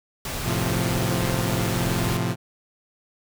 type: noise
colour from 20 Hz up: pink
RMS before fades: -30 dBFS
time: 0.25-2.17 s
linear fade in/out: 2 ms
type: chord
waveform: sawtooth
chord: F major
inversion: first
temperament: equal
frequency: 110 / 130.81 / 174.61 Hz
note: A2 / C3 / F3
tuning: 0 / 0 / 0 cents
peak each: -23 dBFS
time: 0.43-2.36 s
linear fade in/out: 50 ms
effects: none